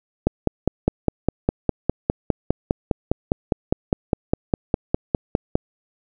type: click train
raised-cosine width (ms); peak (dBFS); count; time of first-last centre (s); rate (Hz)
2; -3; 27; 0.27-5.555; 4.92
effects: none